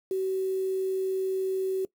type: tone with quantisation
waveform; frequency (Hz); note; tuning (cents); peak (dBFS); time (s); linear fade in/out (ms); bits
sine; 379.7; F#4; +45; -25; 0.11-1.85; 2; 8
effects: noise-tail reverb RT60 0.1 s tail -20 dB re dry